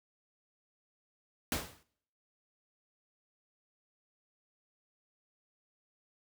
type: noise with exponential decay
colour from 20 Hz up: pink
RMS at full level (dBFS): -30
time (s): 1.52-1.83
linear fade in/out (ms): 1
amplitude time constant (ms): 67
effects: noise-tail reverb RT60 0.7 s tail -24 dB re dry + high-pass 60 Hz 12 dB/octave